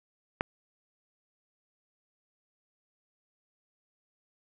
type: click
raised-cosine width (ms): 0.5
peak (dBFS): -12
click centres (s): 0.409
effects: none